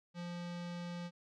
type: tone with low-pass filter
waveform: square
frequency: 174.2 Hz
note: F3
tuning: 4 cents flat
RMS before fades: -43 dBFS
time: 0.14-1.11 s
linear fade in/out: 50 ms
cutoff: 4800 Hz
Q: 1.3
effects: none